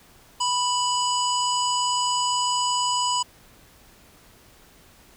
harmonic tone, 987.8 Hz, B5, in tune, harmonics 1 / 3 / 5 / 7 / 8, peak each -23 / -28 / -30 / -31 / -32 dBFS, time 0.4-3.23 s, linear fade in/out 10 ms, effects pink hiss -53 dBFS RMS until 5.16 s

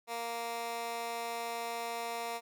15% pulse tone with high-pass filter, 233.1 Hz, A#3, in tune, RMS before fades -38 dBFS, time 0.07-2.41 s, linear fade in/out 50 ms, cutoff 640 Hz, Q 0.97, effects none

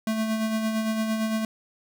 square tone with tremolo, 220 Hz, A3, in tune, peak -23 dBFS, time 0.07-1.45 s, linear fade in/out 2 ms, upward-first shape sine, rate 8.8 Hz, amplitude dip 40%, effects none

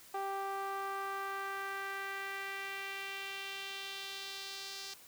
sawtooth tone with band-pass filter sweep, 392 Hz, G4, in tune, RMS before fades -41 dBFS, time 0.14-4.94 s, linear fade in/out 5 ms, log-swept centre 860 to 4900 Hz, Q 2, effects white hiss -57 dBFS RMS until 5.07 s

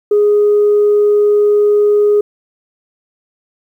sine tone, 414.9 Hz, G#4, 2 cents flat, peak -6 dBFS, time 0.11-2.21 s, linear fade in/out 5 ms, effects tanh soft clip ceiling -4 dBFS + 8-bit

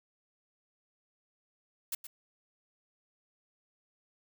blue noise with echo, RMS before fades -34 dBFS, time 1.92-1.95 s, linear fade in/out 5 ms, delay 120 ms, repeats 1, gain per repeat -11 dB, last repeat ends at 2.07 s, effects none

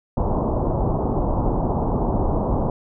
pink low-pass noise, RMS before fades -21 dBFS, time 0.17-2.7 s, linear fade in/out 2 ms, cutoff 1000 Hz, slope 48 dB/octave, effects none

